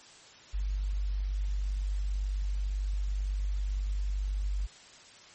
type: tone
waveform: sine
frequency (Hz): 49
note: G1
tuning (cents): 0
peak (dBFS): -28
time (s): 0.53-4.67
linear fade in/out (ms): 20
effects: white hiss -53 dBFS RMS until 5.34 s + MP3 32 kbps